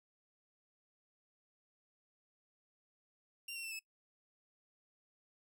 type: tone with pitch steps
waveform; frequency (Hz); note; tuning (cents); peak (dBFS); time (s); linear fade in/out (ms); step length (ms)
sawtooth; 2772 / 2725 / 2677 / 2603; F7 / F7 / E7 / E7; -14 / -43 / +26 / -22; -39; 3.48-3.792; 5; 78
effects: noise-tail reverb RT60 0.1 s tail -20 dB re dry